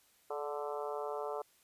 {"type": "harmonic tone with a mistuned harmonic", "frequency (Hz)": 146.83, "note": "D3", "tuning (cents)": 0, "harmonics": [3, 4, 5, 6, 7, 8, 9], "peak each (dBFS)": [-40, -42, -44, -46, -47, -48, -49], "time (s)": [0.3, 1.42], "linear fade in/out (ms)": 5, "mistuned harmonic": 3, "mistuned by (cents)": -30, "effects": ["white hiss -68 dBFS RMS until 1.63 s", "resampled to 32000 Hz"]}